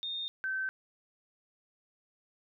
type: tone pair in turn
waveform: sine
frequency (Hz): 3663 / 1541.9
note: A#7 / G6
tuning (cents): -31 / -29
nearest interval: octave + minor third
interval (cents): 1498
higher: first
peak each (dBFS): -34 / -31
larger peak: second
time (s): 0.03-0.28 / 0.44-0.69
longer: neither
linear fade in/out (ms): 0
effects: none